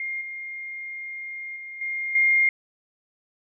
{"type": "tone with level steps", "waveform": "sine", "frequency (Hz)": 2122, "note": "C7", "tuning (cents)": 24, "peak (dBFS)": [-27, -32, -35, -26, -16], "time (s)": [0, 2.49], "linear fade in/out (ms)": 2, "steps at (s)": [0.21, 1.56, 1.81, 2.15], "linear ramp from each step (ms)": 5, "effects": []}